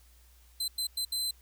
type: tone bursts at uneven times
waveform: sawtooth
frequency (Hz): 4067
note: C8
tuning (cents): -50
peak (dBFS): -27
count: 4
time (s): 0.6-0.68 / 0.78-0.87 / 0.97-1.05 / 1.12-1.31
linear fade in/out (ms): 5
effects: added 60 Hz sine -57 dBFS peak until 1.41 s + white hiss -64 dBFS RMS until 1.41 s